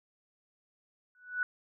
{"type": "tone with exponential growth", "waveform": "sine", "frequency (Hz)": 1480, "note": "F#6", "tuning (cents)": 0, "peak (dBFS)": -25, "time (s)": [1.15, 1.43], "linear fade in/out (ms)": 1, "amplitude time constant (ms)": 60, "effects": []}